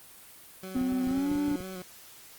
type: tone with vibrato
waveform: 20% pulse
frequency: 185 Hz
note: F#3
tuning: in tune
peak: -33 dBFS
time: 0.63-1.82 s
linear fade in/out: 2 ms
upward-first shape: square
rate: 4 Hz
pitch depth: 28 cents each way
type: tone with pitch glide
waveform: triangle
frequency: 256.1 to 290.8 Hz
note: C4 to D4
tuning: -37 to -17 cents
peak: -24 dBFS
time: 0.75-1.56 s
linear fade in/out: 2 ms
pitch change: +220 cents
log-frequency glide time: 1.07-1.31 s
type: clicks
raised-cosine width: 3 ms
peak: -27 dBFS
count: 11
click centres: 0.766 / 0.814 / 0.924 / 1.074 / 1.111 / 1.177 / 1.316 / 1.356 / 1.481 / 1.516 / 1.605 s
effects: white hiss -51 dBFS RMS until 2.38 s + Opus 32 kbps